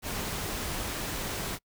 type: noise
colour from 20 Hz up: pink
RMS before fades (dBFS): -34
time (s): 0.02-1.59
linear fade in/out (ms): 50
effects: noise-tail reverb RT60 0.1 s tail -26 dB re dry